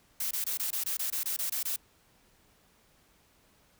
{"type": "noise bursts", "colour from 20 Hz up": "blue", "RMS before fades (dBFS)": -32, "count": 12, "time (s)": [0.2, 1.762], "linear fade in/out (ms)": 5, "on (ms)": 110, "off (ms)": 22, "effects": ["pink hiss -65 dBFS RMS until 3.79 s"]}